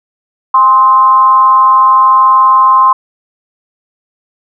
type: tone with frequency modulation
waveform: sine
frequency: 1046.5 Hz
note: C6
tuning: in tune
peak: -3 dBFS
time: 0.54-2.93 s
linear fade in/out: 5 ms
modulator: 227 Hz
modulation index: 0.4
effects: none